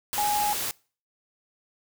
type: tone in noise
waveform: sine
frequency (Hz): 830.6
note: G#5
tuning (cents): 0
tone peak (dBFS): -23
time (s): 0.18-0.53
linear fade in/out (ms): 0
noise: white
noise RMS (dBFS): -30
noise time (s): 0.13-0.71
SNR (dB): +4
effects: noise-tail reverb RT60 0.4 s tail -24 dB re dry